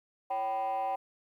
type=tone with frequency modulation; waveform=sine; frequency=773 Hz; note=G5; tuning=24 cents flat; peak=-27 dBFS; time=0.3-0.96 s; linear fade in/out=10 ms; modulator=219 Hz; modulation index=0.68; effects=tanh soft clip ceiling -28 dBFS + 11-bit